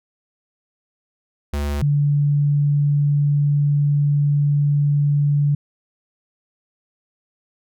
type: tone pair in turn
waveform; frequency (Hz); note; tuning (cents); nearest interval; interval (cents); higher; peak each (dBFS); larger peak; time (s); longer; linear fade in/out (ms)
square / sine; 72.2 / 144.78; D2 / D3; -29 / -24; octave; 1205; second; -21 / -14; second; 1.53-1.82 / 1.82-5.55; second; 5
effects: none